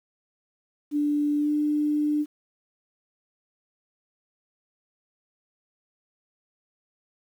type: tone with pitch glide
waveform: sine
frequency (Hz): 293.7 to 298.1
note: D4 to D4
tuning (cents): 0 to +26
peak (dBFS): -21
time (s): 0.91-2.26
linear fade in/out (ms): 50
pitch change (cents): +26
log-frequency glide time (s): 1.38-1.51
effects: 9-bit